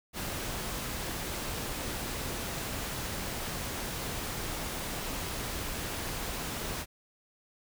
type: noise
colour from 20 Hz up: pink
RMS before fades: -36 dBFS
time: 0.13-6.86 s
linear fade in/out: 50 ms
effects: none